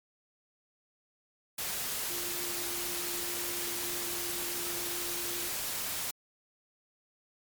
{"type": "tone in noise", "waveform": "sine", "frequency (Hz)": 349.2, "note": "F4", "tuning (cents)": 0, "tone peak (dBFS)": -43, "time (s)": [2.1, 5.48], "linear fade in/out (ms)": 5, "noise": "white", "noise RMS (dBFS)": -35, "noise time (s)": [1.58, 6.11], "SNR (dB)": -11, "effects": ["MP3 96 kbps"]}